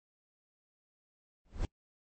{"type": "noise with exponential growth", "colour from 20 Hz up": "brown", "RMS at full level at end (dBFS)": -28, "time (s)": [1.45, 1.65], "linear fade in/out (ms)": 1, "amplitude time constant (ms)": 43, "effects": ["noise-tail reverb RT60 0.1 s tail -25 dB re dry", "MP3 32 kbps"]}